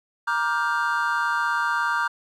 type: chord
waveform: triangle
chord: G minor seventh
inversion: first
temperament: just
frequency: 940.8 / 1176 / 1411.2 / 1568 Hz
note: Bb5 / D6 / F6 / G6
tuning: +16 / +2 / +18 / 0 cents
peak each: -25 dBFS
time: 0.27-2.08 s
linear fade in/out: 10 ms
effects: none